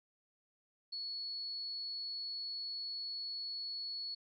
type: tone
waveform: sine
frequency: 4390 Hz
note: C#8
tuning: 18 cents flat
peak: -39 dBFS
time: 0.92-4.15 s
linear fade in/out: 10 ms
effects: none